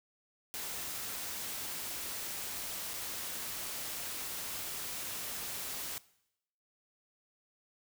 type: noise with dropouts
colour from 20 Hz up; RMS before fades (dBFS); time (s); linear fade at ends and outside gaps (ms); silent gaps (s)
white; -40; 0.54-5.98; 0; 2.935-2.939
effects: noise-tail reverb RT60 0.8 s tail -20 dB re dry